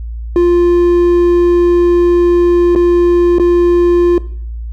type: tone with dropouts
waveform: triangle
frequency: 349.2 Hz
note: F4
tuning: in tune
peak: -4 dBFS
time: 0.36-4.18 s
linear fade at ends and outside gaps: 1 ms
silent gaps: 2.751-2.759 / 3.384-3.397 s
effects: noise-tail reverb RT60 0.6 s tail -18 dB re dry + added 57 Hz sine -20 dBFS peak until 4.72 s